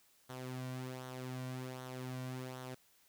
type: tone with flanger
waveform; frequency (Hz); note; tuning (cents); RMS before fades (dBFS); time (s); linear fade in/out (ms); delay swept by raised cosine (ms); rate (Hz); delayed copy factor
sawtooth; 128.2; C3; -35; -44; 0.29-2.75; 10; 0.4 to 2.4; 1.3; -0.55
effects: white hiss -69 dBFS RMS until 3.08 s